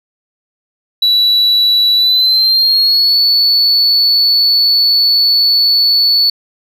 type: tone with pitch glide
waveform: sine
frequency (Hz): 3936 to 4444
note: B7 to C#8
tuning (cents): -7 to +4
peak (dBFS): -5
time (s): 1.02-6.3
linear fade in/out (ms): 5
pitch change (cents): +211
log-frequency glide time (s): 1.95-3.17
effects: tanh soft clip ceiling -6 dBFS